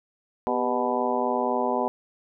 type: harmonic tone with a mistuned harmonic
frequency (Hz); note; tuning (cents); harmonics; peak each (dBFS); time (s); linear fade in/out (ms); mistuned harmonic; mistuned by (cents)
123.8; B2; +5; 2 / 3 / 4 / 5 / 6 / 7 / 8; -30 / -30 / -30 / -30 / -30 / -30 / -30; 0.47-1.88; 0; 3; +98
effects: none